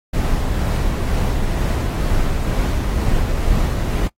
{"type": "noise with tremolo", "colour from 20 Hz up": "brown", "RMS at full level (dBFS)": -17, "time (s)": [0.13, 4.08], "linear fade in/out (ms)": 10, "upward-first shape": "sine", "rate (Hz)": 2.1, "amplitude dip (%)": 25, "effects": ["noise-tail reverb RT60 0.1 s tail -20 dB re dry", "AAC 48 kbps"]}